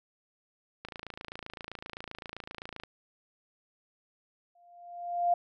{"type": "click train", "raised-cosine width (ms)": 0.3, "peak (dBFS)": -24, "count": 56, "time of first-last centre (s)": [0.85, 2.836], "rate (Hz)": 27.7}
{"type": "tone with exponential growth", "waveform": "sine", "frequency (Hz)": 698.5, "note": "F5", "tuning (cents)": 0, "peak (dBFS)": -21, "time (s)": [4.55, 5.34], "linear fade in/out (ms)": 5, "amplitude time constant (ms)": 170}
{"effects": []}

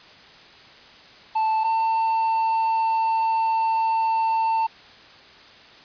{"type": "tone pair in turn", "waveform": "triangle", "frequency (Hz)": [880, 896.4], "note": ["A5", "A5"], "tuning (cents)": [0, 32], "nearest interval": "unison", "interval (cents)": 32, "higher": "second", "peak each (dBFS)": -17, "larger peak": "neither", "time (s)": [[1.35, 1.64], [1.64, 4.67]], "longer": "second", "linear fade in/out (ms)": 10, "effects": ["white hiss -47 dBFS RMS until 5.84 s", "resampled to 11025 Hz"]}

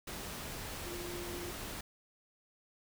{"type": "tone in noise", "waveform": "sine", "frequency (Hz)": 350, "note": "F4", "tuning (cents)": 4, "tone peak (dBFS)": -43, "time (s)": [0.86, 1.51], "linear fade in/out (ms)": 5, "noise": "pink", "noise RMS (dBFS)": -43, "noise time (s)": [0.07, 1.81], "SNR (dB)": -3, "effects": []}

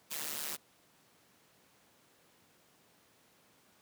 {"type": "noise with amplitude modulation", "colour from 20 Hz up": "white", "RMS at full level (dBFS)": -35, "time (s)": [0.1, 0.57], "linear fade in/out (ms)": 20, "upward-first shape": "sine", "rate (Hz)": 148, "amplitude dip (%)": 100, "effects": ["pink hiss -66 dBFS RMS until 3.81 s", "high-pass 150 Hz 12 dB/octave"]}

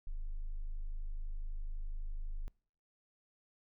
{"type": "tone", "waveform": "sine", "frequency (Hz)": 25.98, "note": "G#0", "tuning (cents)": 2, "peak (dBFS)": -34, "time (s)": [0.07, 2.48], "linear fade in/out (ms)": 0, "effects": ["noise-tail reverb RT60 0.5 s tail -26 dB re dry", "tanh soft clip ceiling -34 dBFS"]}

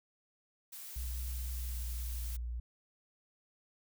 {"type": "noise", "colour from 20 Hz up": "blue", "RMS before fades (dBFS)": -47, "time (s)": [0.72, 2.37], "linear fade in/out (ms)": 10}
{"type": "tone with pitch glide", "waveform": "sine", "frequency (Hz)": [61.7, 59.26], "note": ["B1", "A#1"], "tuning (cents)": [-1, 29], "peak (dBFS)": -36, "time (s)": [0.96, 2.6], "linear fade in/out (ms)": 5, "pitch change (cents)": -70, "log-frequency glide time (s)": [1.46, 2.09]}
{"effects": []}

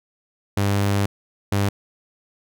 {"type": "tone pair in turn", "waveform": "sawtooth", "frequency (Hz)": [100.2, 100.2], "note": ["G2", "G2"], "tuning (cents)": [38, 38], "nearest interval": "unison", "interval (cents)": 0, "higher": "neither", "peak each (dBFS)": -14, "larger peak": "neither", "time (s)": [[0.57, 1.06], [1.52, 1.69]], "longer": "first", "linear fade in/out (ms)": 5, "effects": []}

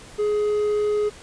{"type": "tone", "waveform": "triangle", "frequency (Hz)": 419.1, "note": "G#4", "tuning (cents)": 16, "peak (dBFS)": -17, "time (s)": [0.18, 1.1], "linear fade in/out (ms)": 20, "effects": ["pink hiss -44 dBFS RMS until 1.22 s", "resampled to 22050 Hz"]}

